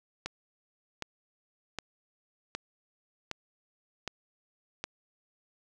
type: click train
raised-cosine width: 0.2 ms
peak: -17 dBFS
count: 7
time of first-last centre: 0.26-4.84 s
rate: 1.31 Hz
effects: none